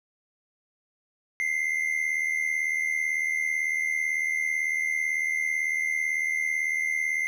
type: tone pair together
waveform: triangle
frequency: 2025 / 2103 Hz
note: B6 / C7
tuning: +43 / +8 cents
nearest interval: minor second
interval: 65 cents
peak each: -29 / -24 dBFS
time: 1.4-7.27 s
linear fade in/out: 0 ms
effects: none